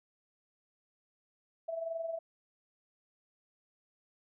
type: tone with amplitude modulation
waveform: sine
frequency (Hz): 659.3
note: E5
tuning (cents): 0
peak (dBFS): -32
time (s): 1.68-2.19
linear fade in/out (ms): 10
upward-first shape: sine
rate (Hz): 22.1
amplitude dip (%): 60
effects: none

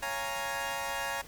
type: chord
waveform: 20% pulse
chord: Bb minor seventh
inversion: first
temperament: equal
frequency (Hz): 554.4 / 698.5 / 830.6 / 932.3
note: Db5 / F5 / Ab5 / Bb5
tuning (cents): 0 / 0 / 0 / 0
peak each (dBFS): -34 / -36 / -33 / -32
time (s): 0.02-1.22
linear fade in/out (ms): 10
effects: pink hiss -51 dBFS RMS until 1.27 s

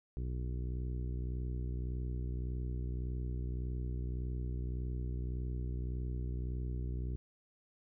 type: harmonic tone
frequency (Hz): 61.74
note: B1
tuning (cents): 0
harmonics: 1 / 2 / 3 / 4 / 5 / 6 / 7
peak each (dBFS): -36 / -41 / -50 / -53 / -52 / -53 / -58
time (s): 0.17-7.16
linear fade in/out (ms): 0
effects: none

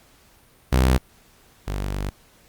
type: tone pair in turn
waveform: sawtooth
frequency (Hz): 64 / 49.08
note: C2 / G1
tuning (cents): -38 / +3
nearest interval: perfect fourth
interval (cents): 459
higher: first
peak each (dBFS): -11 / -21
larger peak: first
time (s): 0.72-0.98 / 1.67-2.1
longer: second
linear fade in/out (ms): 10
effects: pink hiss -55 dBFS RMS until 2.48 s + Opus 48 kbps

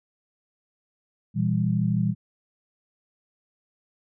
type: chord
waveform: sine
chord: E diminished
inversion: second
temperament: just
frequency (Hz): 118.67 / 164.81 / 197.78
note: Bb2 / E3 / G3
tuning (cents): +31 / 0 / +16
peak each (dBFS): -25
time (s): 1.34-2.15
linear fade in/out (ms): 50
effects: none

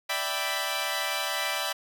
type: chord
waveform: 10% pulse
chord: E minor seventh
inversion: third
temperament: equal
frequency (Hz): 587.3 / 659.3 / 784 / 987.8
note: D5 / E5 / G5 / B5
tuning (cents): 0 / 0 / 0 / 0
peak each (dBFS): -25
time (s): 0.09-1.73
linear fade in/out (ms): 10
effects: none

